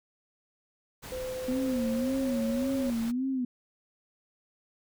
pink noise, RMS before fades -43 dBFS, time 1.02-3.12 s, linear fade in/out 20 ms
sine tone with pitch glide, 512 to 548.7 Hz, C5 to C#5, -38 to -18 cents, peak -33 dBFS, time 1.12-2.9 s, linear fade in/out 0 ms, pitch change +120 cents, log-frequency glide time 1.58-2.39 s
sine tone with vibrato, 246.9 Hz, B3, in tune, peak -27 dBFS, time 1.48-3.45 s, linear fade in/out 5 ms, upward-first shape sine, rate 1.8 Hz, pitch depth 140 cents each way
effects none

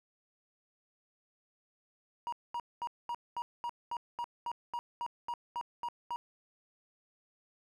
triangle tone bursts, 953 Hz, A#5, 38 cents sharp, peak -32 dBFS, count 15, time 2.27-6.16 s, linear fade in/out 0 ms, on 54 ms, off 220 ms, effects none

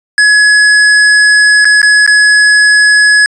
square tone with dropouts, 1689 Hz, G#6, 29 cents sharp, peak -4 dBFS, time 0.18-3.26 s, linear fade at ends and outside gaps 1 ms, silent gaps 1.646-1.653 / 1.817-1.829 / 2.064-2.076 s, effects resampled to 22050 Hz

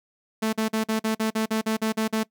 sawtooth tone bursts, 220 Hz, A3, in tune, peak -18 dBFS, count 12, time 0.42-2.235 s, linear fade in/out 10 ms, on 110 ms, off 45 ms, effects noise-tail reverb RT60 0.1 s tail -22 dB re dry

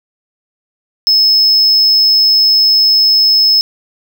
triangle tone, 5200 Hz, E8, 24 cents flat, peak -5 dBFS, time 1.07-3.61 s, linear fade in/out 0 ms, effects none

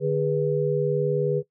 sine tone cluster, 148.7 / 409.7 / 489.4 Hz, D3 / G#4 / B4, +22 / -24 / -16 cents, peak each -25 dBFS, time 0-1.43 s, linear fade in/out 50 ms, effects noise-tail reverb RT60 0.1 s tail -18 dB re dry

